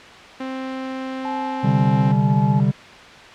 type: tone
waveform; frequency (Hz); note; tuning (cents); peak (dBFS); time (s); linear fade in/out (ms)
sawtooth; 262.5; C4; +6; -22; 0.4-2.12; 5
type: tone with tremolo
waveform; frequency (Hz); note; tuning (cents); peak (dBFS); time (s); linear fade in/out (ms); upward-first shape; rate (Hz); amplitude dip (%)
sine; 859; A5; -42; -24; 1.25-2.6; 0; sine; 1.9; 30
type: chord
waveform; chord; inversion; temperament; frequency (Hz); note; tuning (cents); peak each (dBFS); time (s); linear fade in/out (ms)
triangle; C suspended second; none; equal; 130.81 / 146.83 / 196; C3 / D3 / G3; 0 / 0 / 0; -17; 1.63-2.72; 20
effects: white hiss -40 dBFS RMS until 3.34 s + low-pass 3000 Hz 12 dB/octave